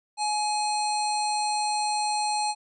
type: harmonic tone with a mistuned harmonic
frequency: 842 Hz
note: G#5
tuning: 24 cents sharp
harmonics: 1 / 3 / 5 / 7 / 9 / 10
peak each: -25 / -37 / -32 / -43 / -38 / -37 dBFS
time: 0.17-2.55 s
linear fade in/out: 50 ms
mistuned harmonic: 10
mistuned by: +40 cents
effects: none